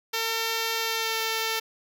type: tone with pitch glide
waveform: 5% pulse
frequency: 452.4 to 447.2 Hz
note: A4 to A4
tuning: +48 to +28 cents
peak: -14 dBFS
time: 0.13-1.6 s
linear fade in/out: 10 ms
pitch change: -20 cents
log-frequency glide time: 0.8-1.22 s
effects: none